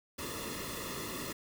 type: noise with comb filter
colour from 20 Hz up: pink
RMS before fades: -40 dBFS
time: 0.18-1.33 s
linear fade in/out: 10 ms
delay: 1.3 ms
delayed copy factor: -0.8
effects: none